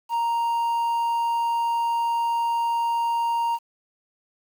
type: tone with quantisation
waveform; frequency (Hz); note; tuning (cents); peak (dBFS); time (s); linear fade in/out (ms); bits
triangle; 932.3; A#5; 0; -19; 0.09-3.59; 50; 8
effects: none

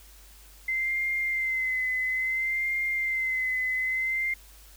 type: tone with vibrato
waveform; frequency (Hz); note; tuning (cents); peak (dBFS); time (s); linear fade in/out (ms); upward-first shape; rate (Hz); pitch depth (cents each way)
sine; 2068; C7; -21; -25; 0.68-4.34; 5; sine; 0.59; 36
effects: added 50 Hz sine -51 dBFS peak until 4.76 s + white hiss -54 dBFS RMS until 4.76 s

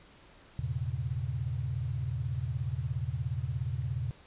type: tone cluster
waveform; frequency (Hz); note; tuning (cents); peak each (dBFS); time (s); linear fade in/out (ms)
sine; 82.7 / 105.5 / 122.7 / 139.5; E2 / G#2 / B2 / C#3; +6 / +28 / -11 / +11; -37 / -38 / -34 / -37; 0.59-4.11; 0
effects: pink hiss -57 dBFS RMS until 4.26 s + resampled to 8000 Hz

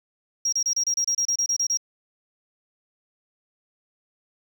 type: tone bursts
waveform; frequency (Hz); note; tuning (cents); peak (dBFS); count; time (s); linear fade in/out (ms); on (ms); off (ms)
sine; 5630; F8; +13; -19; 13; 0.45-1.773; 5; 75; 29
effects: tanh soft clip ceiling -16 dBFS + 8-bit

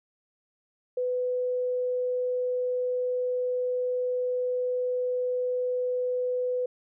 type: tone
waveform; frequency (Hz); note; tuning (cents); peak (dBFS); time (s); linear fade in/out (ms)
sine; 499.4; B4; +19; -25; 0.97-6.66; 5
effects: none

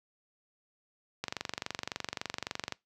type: click train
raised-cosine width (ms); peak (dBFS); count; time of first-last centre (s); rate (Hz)
0.2; -16; 36; 1.24-2.723; 23.6
effects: noise-tail reverb RT60 0.2 s tail -23 dB re dry + high-pass 80 Hz 12 dB/octave

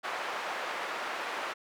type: band-pass noise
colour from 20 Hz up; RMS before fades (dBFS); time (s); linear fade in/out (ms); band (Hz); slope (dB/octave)
white; -36; 0.03-1.54; 20; 530 to 1600; 12
effects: none

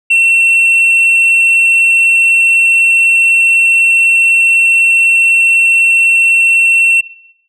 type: tone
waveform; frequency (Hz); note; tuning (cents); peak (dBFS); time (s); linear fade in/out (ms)
sine; 2708; E7; +46; -3; 0.1-7.01; 10
effects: noise-tail reverb RT60 0.7 s tail -17 dB re dry + tanh soft clip ceiling -5 dBFS

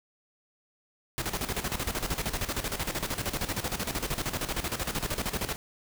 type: noise with tremolo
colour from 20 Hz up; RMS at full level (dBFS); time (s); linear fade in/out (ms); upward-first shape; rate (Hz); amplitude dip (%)
pink; -30; 1.18-5.56; 0; square; 13; 70
effects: none

